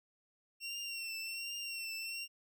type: tone with vibrato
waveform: 25% pulse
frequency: 2728 Hz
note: F7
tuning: 41 cents flat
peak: -36 dBFS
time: 0.6-2.28 s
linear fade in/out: 50 ms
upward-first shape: triangle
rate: 1.3 Hz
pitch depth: 51 cents each way
effects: none